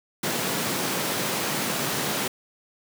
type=high-pass noise; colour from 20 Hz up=pink; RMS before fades=-27 dBFS; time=0.23-2.28 s; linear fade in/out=5 ms; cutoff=140 Hz; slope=24 dB/octave; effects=none